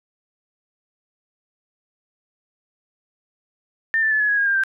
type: tone with pitch steps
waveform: sine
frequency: 1800 / 1765 / 1730.7 / 1697 / 1664 / 1631.6 / 1599.9 / 1568.8 Hz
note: A6 / A6 / A6 / G#6 / G#6 / G#6 / G6 / G6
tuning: +39 / +5 / -29 / +37 / +3 / -31 / +35 / +1 cents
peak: -16 dBFS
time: 3.94-4.636 s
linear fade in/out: 0 ms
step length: 87 ms
effects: none